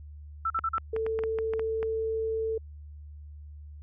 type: tone bursts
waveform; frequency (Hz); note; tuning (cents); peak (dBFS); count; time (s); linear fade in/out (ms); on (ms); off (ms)
sine; 1330; E6; +15; -25; 4; 0.45-0.784; 5; 52; 42
type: clicks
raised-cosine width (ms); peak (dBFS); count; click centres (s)
0.5; -22; 10; 0.59 / 0.781 / 0.964 / 1.065 / 1.19 / 1.237 / 1.387 / 1.536 / 1.595 / 1.829
type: tone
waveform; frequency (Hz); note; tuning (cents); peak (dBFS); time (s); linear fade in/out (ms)
sine; 444.3; A4; +17; -27; 0.93-2.58; 5
effects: added 74 Hz sine -42 dBFS peak until 3.82 s